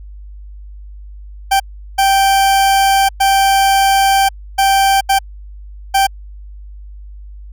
40% pulse tone bursts at uneven times, 782 Hz, G5, 4 cents flat, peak -8 dBFS, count 6, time 1.51-1.6 / 1.98-3.09 / 3.2-4.29 / 4.58-5.01 / 5.09-5.19 / 5.94-6.07 s, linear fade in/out 10 ms, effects added 50 Hz sine -30 dBFS peak until 7.52 s

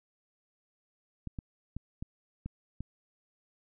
clicks, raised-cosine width 5 ms, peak -25 dBFS, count 6, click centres 1.273 / 1.388 / 1.766 / 2.025 / 2.46 / 2.806 s, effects none

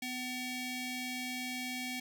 sawtooth ring-modulated tone, 1009 Hz, B5, 37 cents sharp, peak -30 dBFS, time 0.02-2 s, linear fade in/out 5 ms, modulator 1260 Hz, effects none

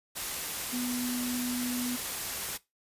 sine tone in noise, 246.9 Hz, B3, in tune, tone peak -31 dBFS, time 0.72-1.97 s, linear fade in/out 20 ms, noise white, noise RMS -35 dBFS, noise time 0.15-2.58 s, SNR +1 dB, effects noise-tail reverb RT60 0.2 s tail -19 dB re dry + resampled to 32000 Hz

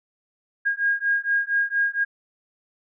sine beating tone pair, 1626 / 1630.3 Hz, G#6 / G#6, -37 / -33 cents, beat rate 4.3 Hz, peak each -23 dBFS, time 0.65-2.05 s, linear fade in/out 20 ms, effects none

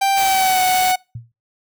45% pulse tone with pitch glide, 785 to 740.9 Hz, G5 to F#5, +2 to +2 cents, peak -14 dBFS, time 0.01-0.96 s, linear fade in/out 10 ms, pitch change -100 cents, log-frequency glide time 0.15-0.62 s
white noise, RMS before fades -25 dBFS, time 0.16-0.93 s, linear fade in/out 20 ms
sine tone with exponential decay, 116.54 Hz, A#2, in tune, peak -24 dBFS, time 1.15-1.32 s, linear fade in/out 5 ms, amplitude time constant 36 ms
effects noise-tail reverb RT60 0.3 s tail -26 dB re dry

